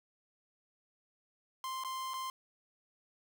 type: tone with dropouts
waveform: 45% pulse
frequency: 1046.5 Hz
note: C6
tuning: in tune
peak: -37 dBFS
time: 1.64-2.3 s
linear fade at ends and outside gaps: 1 ms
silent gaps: 1.837-1.847 / 2.136-2.14 s
effects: 11-bit